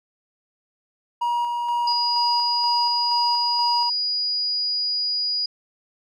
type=tone with tremolo; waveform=triangle; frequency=954 Hz; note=A#5; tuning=40 cents sharp; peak=-18 dBFS; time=1.21-3.9 s; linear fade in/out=10 ms; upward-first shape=square; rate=2.1 Hz; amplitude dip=30%
type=tone; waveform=sine; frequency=4900 Hz; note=D#8; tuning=27 cents flat; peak=-21 dBFS; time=1.87-5.46 s; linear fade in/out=5 ms
effects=none